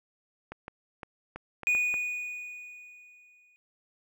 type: clicks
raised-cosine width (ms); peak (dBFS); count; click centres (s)
0.5; -24; 7; 0.52 / 0.681 / 1.032 / 1.36 / 1.633 / 1.75 / 1.941
type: tone with exponential decay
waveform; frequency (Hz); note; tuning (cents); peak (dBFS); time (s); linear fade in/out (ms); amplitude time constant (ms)
triangle; 2466; D#7; -16; -20; 1.67-3.56; 0; 410
effects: none